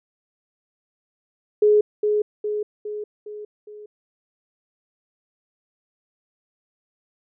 sine tone with echo, 420.3 Hz, G#4, 21 cents sharp, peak -12 dBFS, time 1.62-1.81 s, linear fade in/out 5 ms, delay 410 ms, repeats 5, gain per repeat -5 dB, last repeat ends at 3.86 s, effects none

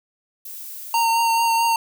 violet noise, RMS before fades -35 dBFS, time 0.45-1.05 s, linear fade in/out 5 ms
square tone with vibrato, 919 Hz, A#5, 25 cents flat, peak -17 dBFS, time 0.94-1.76 s, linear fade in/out 2 ms, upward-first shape sine, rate 4.6 Hz, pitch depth 15 cents each way
effects none

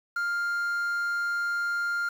triangle tone with quantisation, 1400 Hz, F6, 4 cents sharp, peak -24 dBFS, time 0.16-2.09 s, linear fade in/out 5 ms, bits 8, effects none

